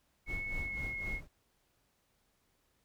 sine tone with pitch glide, 2200 to 2166 Hz, C#7 to C#7, -14 to -41 cents, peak -37 dBFS, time 0.26-1.21 s, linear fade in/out 50 ms, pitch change -27 cents, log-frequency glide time 0.58-0.82 s
brown noise with tremolo, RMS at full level -39 dBFS, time 0.26-1.28 s, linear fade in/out 50 ms, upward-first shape sine, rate 3.9 Hz, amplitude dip 70%
effects pink hiss -75 dBFS RMS until 2.84 s

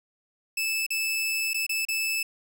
sawtooth tone with dropouts, 2624 Hz, E7, 9 cents flat, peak -22 dBFS, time 0.57-2.23 s, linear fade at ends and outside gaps 5 ms, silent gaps 0.865-0.904 / 1.534-1.543 / 1.666-1.693 / 1.852-1.885 s, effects none

